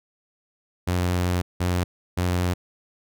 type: tone bursts at uneven times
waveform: sawtooth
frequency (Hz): 89.4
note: F2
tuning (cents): +41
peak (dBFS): -17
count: 3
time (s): 0.87-1.42 / 1.6-1.84 / 2.17-2.54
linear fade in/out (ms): 10
effects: none